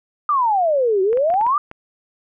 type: exponential two-way sweep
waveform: sine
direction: down then up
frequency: 1230 to 368.7 to 1230 Hz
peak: -14 dBFS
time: 0.29-1.58 s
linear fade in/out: 2 ms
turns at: 1.02 s
type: clicks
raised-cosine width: 0.5 ms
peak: -20 dBFS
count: 7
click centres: 1.13 / 1.173 / 1.302 / 1.34 / 1.412 / 1.466 / 1.714 s
effects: none